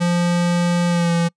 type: tone with pitch glide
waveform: square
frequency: 174.2 to 169.83 Hz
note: F3 to F3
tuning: -4 to -48 cents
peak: -16 dBFS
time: 0-1.29 s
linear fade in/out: 20 ms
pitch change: -44 cents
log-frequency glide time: 0.88-1.12 s
effects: noise-tail reverb RT60 0.1 s tail -26 dB re dry + resampled to 22050 Hz